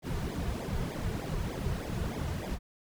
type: noise with flanger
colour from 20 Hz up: brown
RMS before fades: -34 dBFS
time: 0.02-2.59 s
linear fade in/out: 50 ms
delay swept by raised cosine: 0.69 to 3.79 ms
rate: 3.3 Hz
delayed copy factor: -0.95
effects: none